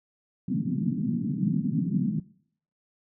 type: band-pass noise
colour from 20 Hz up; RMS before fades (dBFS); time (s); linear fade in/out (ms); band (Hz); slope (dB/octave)
white; -27; 0.48-2.2; 5; 140 to 250; 48
effects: noise-tail reverb RT60 0.6 s tail -20 dB re dry